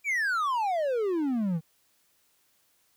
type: exponential sweep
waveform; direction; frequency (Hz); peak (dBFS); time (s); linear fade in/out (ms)
triangle; down; 2395 to 153.8; -23; 0.04-1.61; 50
effects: white hiss -68 dBFS RMS until 2.96 s